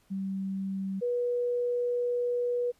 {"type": "tone pair in turn", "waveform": "sine", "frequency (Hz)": [193, 486.3], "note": ["G3", "B4"], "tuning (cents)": [-27, -27], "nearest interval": "octave + major third", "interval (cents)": 1600, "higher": "second", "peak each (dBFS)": [-30, -26], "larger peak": "second", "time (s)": [[0.1, 1.01], [1.01, 2.72]], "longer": "second", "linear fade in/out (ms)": 20, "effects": ["pink hiss -67 dBFS RMS until 2.79 s", "resampled to 32000 Hz"]}